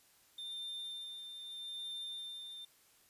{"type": "tone with tremolo", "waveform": "triangle", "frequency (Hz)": 3597, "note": "A7", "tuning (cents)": 37, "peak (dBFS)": -39, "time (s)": [0.38, 2.65], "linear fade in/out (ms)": 5, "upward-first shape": "sine", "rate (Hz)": 0.8, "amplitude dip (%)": 45, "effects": ["white hiss -67 dBFS RMS until 3.09 s", "resampled to 32000 Hz"]}